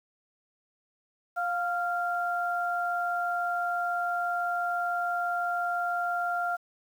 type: tone pair together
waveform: sine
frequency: 704.8 / 1387 Hz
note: F5 / F6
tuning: +16 / -12 cents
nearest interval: octave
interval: 1172 cents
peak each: -29 / -30 dBFS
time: 1.36-6.57 s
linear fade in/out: 20 ms
effects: 9-bit